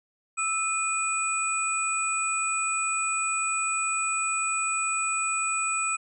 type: tone cluster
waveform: sine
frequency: 1312 / 2469 / 7920 Hz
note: E6 / D#7 / B8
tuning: -9 / -14 / +4 cents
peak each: -29 dBFS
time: 0.37-5.97 s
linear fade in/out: 20 ms
effects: none